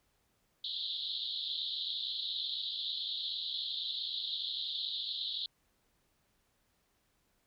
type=band-pass noise; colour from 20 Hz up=white; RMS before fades=-38 dBFS; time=0.64-5.46 s; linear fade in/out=2 ms; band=3300 to 4200 Hz; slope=96 dB/octave; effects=pink hiss -75 dBFS RMS until 7.46 s